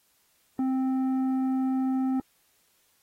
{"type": "tone with tanh clipping", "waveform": "sine", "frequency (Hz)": 261.9, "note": "C4", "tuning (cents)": 2, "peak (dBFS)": -25, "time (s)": [0.59, 2.2], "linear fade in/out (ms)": 2, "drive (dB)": 8, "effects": ["white hiss -67 dBFS RMS until 3.02 s", "AAC 48 kbps"]}